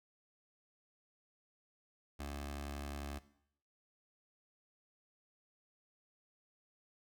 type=tone with notch filter; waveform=15% pulse; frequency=71.3 Hz; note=C#2; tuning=49 cents sharp; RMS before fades=-44 dBFS; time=2.19-3.19 s; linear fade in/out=10 ms; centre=160 Hz; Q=1.1; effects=noise-tail reverb RT60 0.7 s tail -17 dB re dry